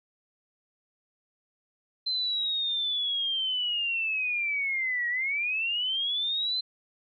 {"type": "linear two-way sweep", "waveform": "sine", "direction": "down then up", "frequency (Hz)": [4100, 1893, 4100], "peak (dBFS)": -26, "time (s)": [2.06, 6.61], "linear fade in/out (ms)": 10, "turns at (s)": 5.08, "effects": []}